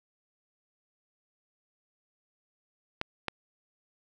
clicks, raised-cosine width 0.3 ms, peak -14 dBFS, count 2, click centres 3.014 / 3.283 s, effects none

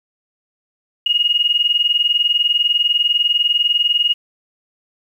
sine tone pair together, 2862 / 2882 Hz, F7 / F#7, +42 / -46 cents, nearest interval unison, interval 12 cents, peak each -16 dBFS, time 1.06-4.14 s, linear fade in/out 5 ms, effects 8-bit

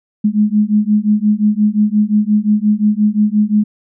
sine beating tone pair, 207.7 / 213.4 Hz, G#3 / G#3, 0 / +47 cents, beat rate 5.7 Hz, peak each -13 dBFS, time 0.24-3.64 s, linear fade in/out 10 ms, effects none

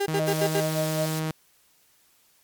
35% pulse tone bursts, 400.5 Hz, G4, 37 cents sharp, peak -21 dBFS, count 5, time 0-0.608 s, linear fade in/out 10 ms, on 64 ms, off 72 ms
sawtooth tone, 157.7 Hz, D#3, 24 cents sharp, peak -22 dBFS, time 0.08-1.31 s, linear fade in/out 0 ms
sine tone with tremolo, 622.3 Hz, D#5, in tune, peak -24 dBFS, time 0.19-1.06 s, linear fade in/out 5 ms, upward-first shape sine, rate 5.2 Hz, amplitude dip 75%
pink high-pass noise, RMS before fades -37 dBFS, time 0.26-1.2 s, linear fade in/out 10 ms, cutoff 3500 Hz, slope 24 dB/octave
effects white hiss -62 dBFS RMS until 2.43 s + MP3 96 kbps

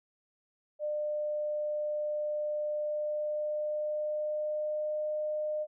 sine tone with pitch glide, 600 to 608 Hz, D5 to D#5, +37 to -40 cents, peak -30 dBFS, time 0.79-5.67 s, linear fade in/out 50 ms, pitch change +23 cents, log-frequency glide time 2.71-5.08 s, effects none

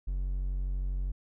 triangle tone, 46.25 Hz, F#1, in tune, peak -27 dBFS, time 0.07-1.12 s, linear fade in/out 10 ms, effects none

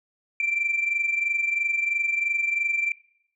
sine tone pair together, 2349 / 2372 Hz, D7 / D7, 0 / +17 cents, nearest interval unison, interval 17 cents, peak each -23 / -27 dBFS, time 0.4-2.92 s, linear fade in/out 2 ms, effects noise-tail reverb RT60 0.7 s tail -23 dB re dry + tanh soft clip ceiling -16 dBFS

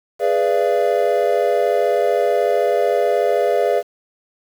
triangle chord, G# diminished seventh, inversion none, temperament equal with one note detuned, 415.3 / 493.9 / 587.3 / 683.3 Hz, G#4 / B4 / D5 / F5, 0 / 0 / 0 / -38 cents, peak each -18 dBFS, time 0.19-3.83 s, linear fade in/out 50 ms, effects 7-bit

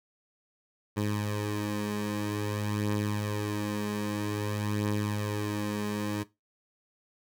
15% pulse beating tone pair, 103.9 / 104.41 Hz, G#2 / G#2, +1 / +10 cents, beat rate 0.51 Hz, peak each -30 / -24 dBFS, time 0.96-6.24 s, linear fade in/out 20 ms, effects noise-tail reverb RT60 0.2 s tail -17 dB re dry

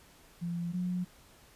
sine tone pair in turn, 172 / 180.07 Hz, F3 / F#3, -26 / -47 cents, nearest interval minor second, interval 79 cents, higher second, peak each -32 / -30 dBFS, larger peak second, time 0.41-0.73 / 0.73-1.05 s, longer neither, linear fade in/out 20 ms, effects pink hiss -59 dBFS RMS until 1.55 s + resampled to 32000 Hz

